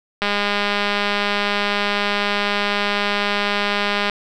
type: click train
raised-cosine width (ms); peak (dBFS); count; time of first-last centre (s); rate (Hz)
0.3; -4; 792; 0.22-4.097; 204
effects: none